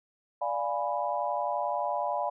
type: chord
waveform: sine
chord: D diminished seventh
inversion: none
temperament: equal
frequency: 587.3 / 698.5 / 830.6 / 987.8 Hz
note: D5 / F5 / Ab5 / Cb6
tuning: 0 / 0 / 0 / 0 cents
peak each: -33 dBFS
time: 0.41-2.3 s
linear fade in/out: 10 ms
effects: none